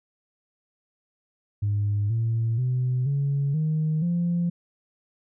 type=tone with pitch steps; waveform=sine; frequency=102.8 / 114.06 / 126.56 / 140.43 / 155.82 / 172.89 Hz; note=G#2 / A#2 / B2 / C#3 / D#3 / F3; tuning=-17 / -37 / +43 / +23 / +3 / -17 cents; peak=-20 dBFS; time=1.62-4.5 s; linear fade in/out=10 ms; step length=480 ms; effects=tanh soft clip ceiling -18 dBFS